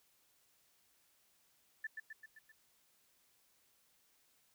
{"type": "tone with echo", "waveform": "sine", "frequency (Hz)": 1760, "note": "A6", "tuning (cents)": 0, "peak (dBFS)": -38, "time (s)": [1.84, 1.87], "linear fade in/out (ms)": 5, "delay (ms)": 130, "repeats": 5, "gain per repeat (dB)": -4, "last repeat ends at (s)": 2.52, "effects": ["white hiss -73 dBFS RMS until 4.54 s"]}